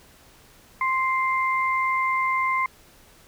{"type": "tone pair together", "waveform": "sine", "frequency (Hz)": [1048.4, 2093], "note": ["C6", "C7"], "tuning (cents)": [3, 0], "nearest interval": "octave", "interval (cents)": 1197, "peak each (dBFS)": [-22, -25], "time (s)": [0.81, 2.66], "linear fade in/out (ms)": 2, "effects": ["pink hiss -53 dBFS RMS until 3.27 s"]}